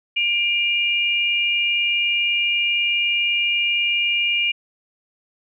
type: tone pair together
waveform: sine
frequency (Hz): 2387 / 2839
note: D7 / F7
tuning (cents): +28 / +28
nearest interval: minor third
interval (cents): 300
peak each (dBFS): -20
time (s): 0.16-4.52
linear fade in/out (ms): 10
effects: none